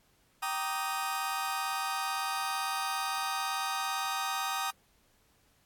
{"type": "chord", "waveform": "sawtooth", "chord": "Eb major seventh", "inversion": "first", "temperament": "just", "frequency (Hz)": [777.8, 933.4, 1166.7, 1244.5], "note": ["G5", "Bb5", "D6", "Eb6"], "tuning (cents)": [-14, 2, -12, 0], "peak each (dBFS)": [-32, -34, -37, -31], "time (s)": [0.42, 4.71], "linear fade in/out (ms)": 10, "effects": ["pink hiss -68 dBFS RMS until 5.65 s", "AAC 64 kbps"]}